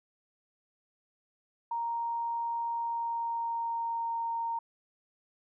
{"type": "tone with pitch glide", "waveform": "sine", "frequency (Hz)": [932.3, 923.7], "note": ["A#5", "A#5"], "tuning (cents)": [0, -16], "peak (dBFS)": -30, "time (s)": [1.71, 4.59], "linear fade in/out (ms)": 5, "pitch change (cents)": -16, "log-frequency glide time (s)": [2.72, 4.15], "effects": []}